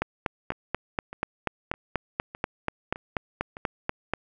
two click trains, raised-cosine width 0.5 ms, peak -10 / -23 dBFS, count 18 / 6, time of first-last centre 0.02-4.136 / 0.52-3.569 s, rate 4.13 / 1.64 Hz, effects none

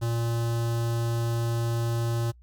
square tone with notch filter, 116.54 Hz, A#2, in tune, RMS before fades -27 dBFS, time 0.01-2.32 s, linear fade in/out 20 ms, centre 2200 Hz, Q 1.6, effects noise-tail reverb RT60 0.1 s tail -25 dB re dry + added 60 Hz sine -50 dBFS peak until 2.42 s

